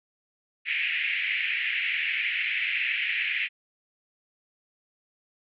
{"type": "band-pass noise", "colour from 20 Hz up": "white", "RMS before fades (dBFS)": -28, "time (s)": [0.65, 3.49], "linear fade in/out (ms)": 50, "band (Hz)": [1900, 2700], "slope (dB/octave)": 48, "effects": []}